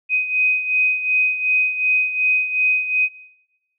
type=beating tone pair; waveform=sine; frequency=2508 / 2510.7 Hz; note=D#7 / D#7; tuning=+13 / +15 cents; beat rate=2.7 Hz; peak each=-17 / -23 dBFS; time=0.09-3.09 s; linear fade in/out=50 ms; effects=noise-tail reverb RT60 1.0 s tail -20 dB re dry